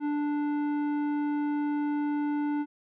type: tone with tanh clipping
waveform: sine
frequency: 293.7 Hz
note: D4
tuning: in tune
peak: -28 dBFS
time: 0-2.66 s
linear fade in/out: 50 ms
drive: 12 dB
effects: none